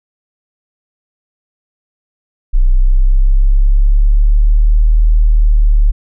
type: linear two-way sweep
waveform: sine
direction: up then down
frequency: 30.87 to 39.23 to 36.4 Hz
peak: -5 dBFS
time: 2.53-5.92 s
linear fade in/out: 20 ms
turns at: 5.05 s
effects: none